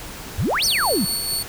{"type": "exponential two-way sweep", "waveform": "sine", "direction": "up then down", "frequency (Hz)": [67.5, 6272, 161.9], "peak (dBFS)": -18, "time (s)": [0.38, 1.05], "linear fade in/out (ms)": 5, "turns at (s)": 0.65}
{"type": "tone with tremolo", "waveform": "20% pulse", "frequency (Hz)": 4435, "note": "C#8", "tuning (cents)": 0, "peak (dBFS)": -15, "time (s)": [0.62, 1.43], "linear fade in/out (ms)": 5, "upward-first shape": "sine", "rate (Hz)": 4.5, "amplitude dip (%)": 35}
{"effects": ["pink hiss -35 dBFS RMS until 1.48 s"]}